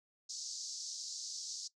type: band-pass noise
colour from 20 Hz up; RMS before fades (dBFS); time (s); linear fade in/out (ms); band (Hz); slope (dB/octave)
white; -44; 0.29-1.68; 10; 4400 to 6800; 48
effects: noise-tail reverb RT60 0.1 s tail -18 dB re dry